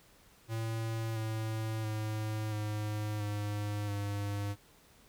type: tone with pitch steps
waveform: square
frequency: 112.7 / 110.38 / 108.11 / 105.88 / 103.71 / 101.57 Hz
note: A2 / A2 / A2 / G#2 / G#2 / G#2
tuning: +42 / +6 / -30 / +34 / -2 / -38 cents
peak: -34 dBFS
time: 0.48-4.56 s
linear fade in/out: 50 ms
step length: 680 ms
effects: pink hiss -62 dBFS RMS until 5.08 s